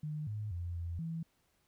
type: tone with pitch steps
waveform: sine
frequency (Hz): 151.8 / 106 / 86.8 / 85.1 / 164.1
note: D#3 / G#2 / F2 / F2 / E3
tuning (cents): -42 / +36 / -10 / -44 / -8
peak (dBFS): -36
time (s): 0.03-1.23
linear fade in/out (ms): 5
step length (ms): 240
effects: pink hiss -75 dBFS RMS until 1.67 s

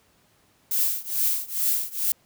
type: noise with tremolo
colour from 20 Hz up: violet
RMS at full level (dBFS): -21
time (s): 0.71-2.12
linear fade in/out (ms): 2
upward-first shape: triangle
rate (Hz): 2.3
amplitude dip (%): 95
effects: pink hiss -62 dBFS RMS until 2.25 s + high-pass 60 Hz 12 dB/octave

